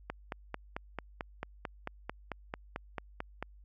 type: click train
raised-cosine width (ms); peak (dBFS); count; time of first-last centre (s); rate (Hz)
0.5; -21; 16; 0.1-3.426; 4.51
effects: added 50 Hz sine -53 dBFS peak until 3.64 s

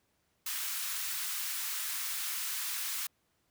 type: high-pass noise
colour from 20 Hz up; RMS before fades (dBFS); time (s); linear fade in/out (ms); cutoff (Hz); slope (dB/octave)
white; -36; 0.46-3.07; 5; 1100; 24
effects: pink hiss -75 dBFS RMS until 3.5 s + high-pass 60 Hz 12 dB/octave

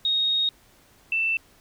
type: tone pair in turn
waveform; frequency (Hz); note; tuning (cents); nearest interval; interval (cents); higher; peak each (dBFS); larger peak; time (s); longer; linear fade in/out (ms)
sine; 3737 / 2666; A#7 / E7; +4 / +19; tritone; 585; first; -20 / -21; first; 0.05-0.49 / 1.12-1.37; first; 2
effects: pink hiss -57 dBFS RMS until 1.6 s

